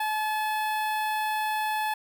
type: tone with notch filter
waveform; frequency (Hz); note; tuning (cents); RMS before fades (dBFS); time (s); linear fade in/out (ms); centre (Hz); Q
sawtooth; 860; A5; -40; -28; 0-1.94; 5; 6400; 0.69
effects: none